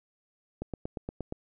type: click train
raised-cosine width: 2 ms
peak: -21 dBFS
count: 7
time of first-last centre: 0.62-1.324 s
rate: 8.52 Hz
effects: none